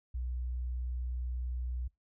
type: tone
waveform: sine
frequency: 61.74 Hz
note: B1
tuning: in tune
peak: -32 dBFS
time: 0.14-1.88 s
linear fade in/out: 10 ms
effects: noise-tail reverb RT60 0.2 s tail -26 dB re dry + tanh soft clip ceiling -29 dBFS